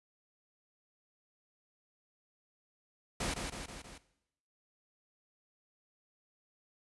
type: noise with echo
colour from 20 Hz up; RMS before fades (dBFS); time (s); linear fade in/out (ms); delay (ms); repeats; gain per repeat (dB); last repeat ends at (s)
pink; -35; 3.2-3.34; 5; 160; 4; -4; 3.98
effects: noise-tail reverb RT60 0.8 s tail -17 dB re dry + resampled to 24000 Hz